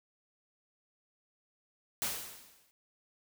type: noise with exponential decay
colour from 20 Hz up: white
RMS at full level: -32 dBFS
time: 2.02-2.71 s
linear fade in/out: 0 ms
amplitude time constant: 150 ms
effects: none